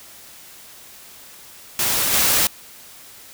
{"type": "noise with level steps", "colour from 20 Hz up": "white", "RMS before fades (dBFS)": [-20, -17], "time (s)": [1.79, 2.47], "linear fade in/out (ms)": 2, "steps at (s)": 2.12, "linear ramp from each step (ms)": 20, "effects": ["white hiss -43 dBFS RMS until 3.33 s"]}